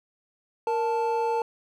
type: tone pair together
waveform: triangle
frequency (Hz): 465.7 / 880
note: A#4 / A5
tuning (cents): -2 / 0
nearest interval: major seventh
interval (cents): 1102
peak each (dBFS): -24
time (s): 0.67-1.42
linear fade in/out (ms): 2
effects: none